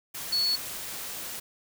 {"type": "tone in noise", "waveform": "sine", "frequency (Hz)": 4403, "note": "C#8", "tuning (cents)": -13, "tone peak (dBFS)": -23, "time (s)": [0.32, 0.56], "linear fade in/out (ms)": 10, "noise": "white", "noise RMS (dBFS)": -37, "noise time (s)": [0.14, 1.4], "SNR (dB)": 11, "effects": []}